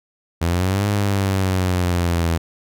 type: exponential two-way sweep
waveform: sawtooth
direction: up then down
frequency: 82.41 to 103.2 to 82.41 Hz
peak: -13 dBFS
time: 0.41-2.38 s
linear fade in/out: 10 ms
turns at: 0.87 s
effects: none